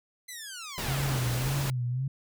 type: linear sweep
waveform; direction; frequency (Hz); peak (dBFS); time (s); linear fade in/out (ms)
10% pulse; down; 2057 to 136; -30; 0.28-1.19; 10
type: noise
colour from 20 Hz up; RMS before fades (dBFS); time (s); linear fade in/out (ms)
pink; -34; 0.78-1.7; 0
type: tone with vibrato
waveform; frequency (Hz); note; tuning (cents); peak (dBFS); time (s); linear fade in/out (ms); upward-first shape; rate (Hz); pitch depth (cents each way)
sine; 130; C3; -11; -27; 0.88-2.08; 5; sine; 1.8; 120
effects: none